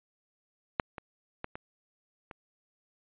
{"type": "clicks", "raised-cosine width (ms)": 0.5, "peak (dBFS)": [-10, -24, -20, -24, -28], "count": 5, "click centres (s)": [0.798, 0.982, 1.444, 1.555, 2.312], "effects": ["resampled to 8000 Hz"]}